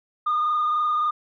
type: tone with frequency modulation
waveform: sine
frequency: 1220 Hz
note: D#6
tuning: 34 cents flat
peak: -18 dBFS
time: 0.26-1.11 s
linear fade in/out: 10 ms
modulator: 23.5 Hz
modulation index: 0.85
effects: tanh soft clip ceiling -17 dBFS